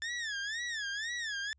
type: tone with vibrato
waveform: sawtooth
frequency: 1760 Hz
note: A6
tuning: in tune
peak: -31 dBFS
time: 0.02-1.53 s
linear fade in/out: 0 ms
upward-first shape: sine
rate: 2 Hz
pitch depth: 170 cents each way
effects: added 70 Hz sine -65 dBFS peak until 1.58 s + resampled to 16000 Hz